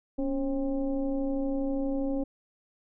sine tone with frequency modulation, 277.2 Hz, C#4, in tune, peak -26 dBFS, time 0.18-2.24 s, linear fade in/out 10 ms, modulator 261 Hz, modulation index 0.96, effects none

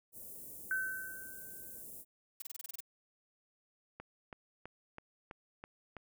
white band-stop noise, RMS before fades -49 dBFS, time 0.12-2.05 s, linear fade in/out 50 ms, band 550 to 8800 Hz, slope 24 dB/octave
sine tone with exponential decay, 1533 Hz, G6, 39 cents flat, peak -30 dBFS, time 0.71-1.82 s, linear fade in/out 1 ms, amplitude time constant 240 ms
blue noise bursts, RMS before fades -43 dBFS, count 9, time 2.4-2.805 s, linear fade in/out 5 ms, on 21 ms, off 27 ms
click train, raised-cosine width 0.5 ms, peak -31 dBFS, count 7, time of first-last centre 4-5.967 s, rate 3.05 Hz
effects none

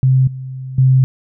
sine tone with level steps, 130.81 Hz, C3, in tune, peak -8 / -24 / -7 dBFS, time 0.03-1.04 s, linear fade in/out 0 ms, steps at 0.27 / 0.78 s, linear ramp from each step 5 ms, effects none

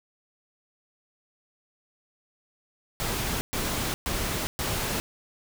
pink noise bursts, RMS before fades -29 dBFS, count 4, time 3-5 s, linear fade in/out 0 ms, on 410 ms, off 120 ms, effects none

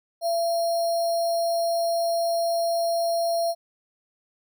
sine tone with sample-and-hold, 676 Hz, E5, 43 cents sharp, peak -21 dBFS, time 0.21-3.55 s, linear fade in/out 50 ms, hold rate 4900 Hz, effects none

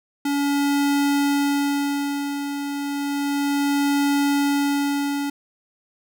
square tone with tremolo, 283.9 Hz, C#4, 41 cents sharp, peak -18 dBFS, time 0.25-5.3 s, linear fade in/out 5 ms, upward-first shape sine, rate 0.32 Hz, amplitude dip 60%, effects none

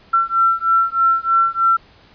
sine beating tone pair, 1348 / 1351.2 Hz, E6 / E6, +38 / +42 cents, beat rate 3.2 Hz, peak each -16 dBFS, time 0.13-1.77 s, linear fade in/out 10 ms, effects pink hiss -49 dBFS RMS until 2.14 s + resampled to 11025 Hz

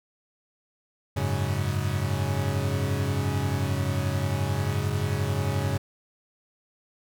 40% pulse chord, F# suspended second, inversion none, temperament equal, 92.5 / 103.83 / 138.59 Hz, F#2 / G#2 / C#3, 0 / 0 / 0 cents, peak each -28 dBFS, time 1.16-5.78 s, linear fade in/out 10 ms, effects none

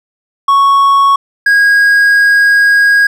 triangle tone pair in turn, 1108.7 / 1640.2 Hz, C#6 / G#6, 0 / -22 cents, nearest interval perfect fifth, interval 678 cents, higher second, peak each -3 dBFS, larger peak neither, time 0.48-1.16 / 1.46-3.07 s, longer second, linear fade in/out 5 ms, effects none

